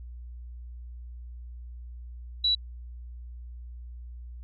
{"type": "tone", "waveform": "sine", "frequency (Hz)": 3928, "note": "B7", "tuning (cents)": -10, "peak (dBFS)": -21, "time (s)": [2.44, 2.55], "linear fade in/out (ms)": 5, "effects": ["added 60 Hz sine -39 dBFS peak until 4.43 s"]}